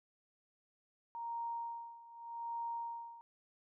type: tone with tremolo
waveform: sine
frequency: 932.3 Hz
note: A#5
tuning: in tune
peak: -37 dBFS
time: 1.15-3.21 s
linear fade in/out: 0 ms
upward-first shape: sine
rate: 0.83 Hz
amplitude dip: 85%
effects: none